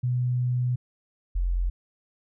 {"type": "tone pair in turn", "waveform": "sine", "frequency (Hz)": [124.3, 44.04], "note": ["B2", "F1"], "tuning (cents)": [12, 15], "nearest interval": "octave + tritone", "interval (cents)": 1797, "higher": "first", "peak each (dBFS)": -22, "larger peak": "neither", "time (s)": [[0.03, 0.76], [1.35, 1.7]], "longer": "first", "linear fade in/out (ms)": 10, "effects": []}